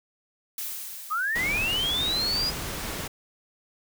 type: noise with exponential decay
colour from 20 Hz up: blue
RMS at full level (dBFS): -32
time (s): 0.58-2.75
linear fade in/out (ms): 2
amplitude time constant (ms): 470
type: linear sweep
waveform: sine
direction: up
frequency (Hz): 1192 to 4978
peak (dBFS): -24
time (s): 1.1-2.51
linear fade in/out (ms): 20
type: noise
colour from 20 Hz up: pink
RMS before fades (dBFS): -33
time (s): 1.35-3.08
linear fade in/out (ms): 10
effects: none